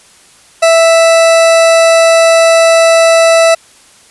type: tone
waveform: 40% pulse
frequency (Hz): 659.3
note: E5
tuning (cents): 0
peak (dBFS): -3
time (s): 0.62-3.55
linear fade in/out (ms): 10
effects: white hiss -42 dBFS RMS until 4.1 s + resampled to 24000 Hz